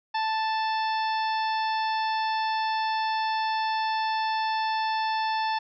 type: harmonic tone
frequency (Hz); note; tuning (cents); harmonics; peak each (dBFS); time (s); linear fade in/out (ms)
880; A5; 0; 1 / 2 / 3 / 4 / 5 / 6; -25 / -34 / -38 / -39 / -40 / -41; 0.14-5.59; 10
effects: none